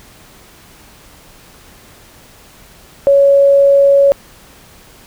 sine tone, 558 Hz, C#5, 11 cents sharp, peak -5 dBFS, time 3.07-4.12 s, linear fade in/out 0 ms, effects pink hiss -42 dBFS RMS until 5.06 s

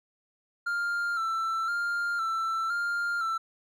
triangle tone with vibrato, 1367 Hz, F6, 37 cents flat, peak -25 dBFS, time 0.66-3.38 s, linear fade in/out 10 ms, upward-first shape square, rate 0.98 Hz, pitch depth 42 cents each way, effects none

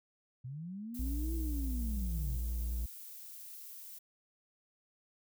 sine linear two-way sweep, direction up then down, 120 to 332.5 to 120 Hz, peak -40 dBFS, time 0.44-2.37 s, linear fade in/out 10 ms, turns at 1.34 s
violet noise, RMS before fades -49 dBFS, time 0.94-3.99 s, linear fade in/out 10 ms
triangle tone, 58.8 Hz, A#1, 16 cents sharp, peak -31 dBFS, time 0.99-2.86 s, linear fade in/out 5 ms
effects none

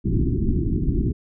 pink low-pass noise, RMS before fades -21 dBFS, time 0.04-1.13 s, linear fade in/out 20 ms, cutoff 380 Hz, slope 96 dB/octave, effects none

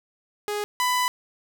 sawtooth tone pair in turn, 415.3 / 996.9 Hz, G#4 / B5, 0 / +16 cents, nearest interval octave + minor third, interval 1516 cents, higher second, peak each -22 / -17 dBFS, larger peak second, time 0.48-0.64 / 0.8-1.08 s, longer second, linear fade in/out 0 ms, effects none

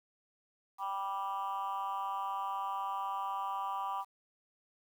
sine chord, G major, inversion none, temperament just, 784 / 980 / 1176 Hz, G5 / B5 / D6, 0 / -14 / +2 cents, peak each -37 / -36 / -37 dBFS, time 0.78-4.05 s, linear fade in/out 50 ms, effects tanh soft clip ceiling -29 dBFS + 10-bit

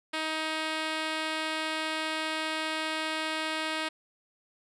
5% pulse tone, 315 Hz, D#4, 21 cents sharp, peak -18 dBFS, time 0.13-3.89 s, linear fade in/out 10 ms, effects low-pass 7000 Hz 12 dB/octave

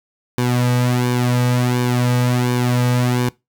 sawtooth tone with flanger, 123.47 Hz, B2, in tune, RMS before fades -17 dBFS, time 0.38-3.29 s, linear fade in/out 0 ms, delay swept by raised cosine 1.5 to 2.9 ms, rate 1.4 Hz, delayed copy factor -0.7, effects noise-tail reverb RT60 0.2 s tail -21 dB re dry

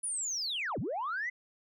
sine linear two-way sweep, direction down then up, 10000 to 82.41 to 2061 Hz, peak -31 dBFS, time 0.03-1.3 s, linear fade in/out 10 ms, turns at 0.79 s, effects tanh soft clip ceiling -28 dBFS

